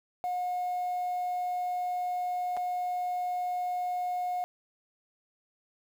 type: tone with dropouts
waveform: sine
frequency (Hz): 721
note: F#5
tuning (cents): -45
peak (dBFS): -27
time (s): 0.24-4.44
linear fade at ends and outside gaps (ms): 0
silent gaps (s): 2.567-2.572
effects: tanh soft clip ceiling -27 dBFS + 9-bit